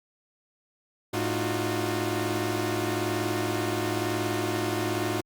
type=tone cluster; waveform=sawtooth; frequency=107.4 / 305.3 / 346.1 / 367.2 Hz; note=A2 / D#4 / F4 / F#4; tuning=-41 / -33 / -16 / -13 cents; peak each=-28 dBFS; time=1.13-5.21 s; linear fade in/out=10 ms; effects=Opus 48 kbps